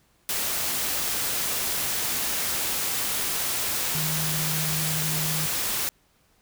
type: tone in noise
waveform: sine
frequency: 155.6 Hz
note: D#3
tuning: in tune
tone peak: -29 dBFS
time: 3.95-5.46 s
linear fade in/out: 0 ms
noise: white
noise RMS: -27 dBFS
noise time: 0.29-5.89 s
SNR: -5 dB
effects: pink hiss -64 dBFS RMS until 6.41 s